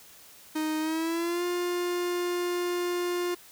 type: tone with pitch glide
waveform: 45% pulse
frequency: 311.1 to 353.3 Hz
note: D#4 to F4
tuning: 0 to +20 cents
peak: -27 dBFS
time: 0.55-3.35 s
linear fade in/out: 10 ms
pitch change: +220 cents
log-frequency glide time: 0.8-1.44 s
effects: white hiss -52 dBFS RMS until 3.51 s